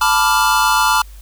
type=chord; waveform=square; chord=B half-diminished seventh; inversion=third; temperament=equal; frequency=880 / 987.8 / 1174.7 / 1396.9 Hz; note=A5 / B5 / D6 / F6; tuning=0 / 0 / 0 / 0 cents; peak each=-18 / -18 / -19 / -18 dBFS; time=0.01-1.02 s; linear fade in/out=5 ms; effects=added 50 Hz sine -34 dBFS peak until 1.21 s + white hiss -48 dBFS RMS until 1.21 s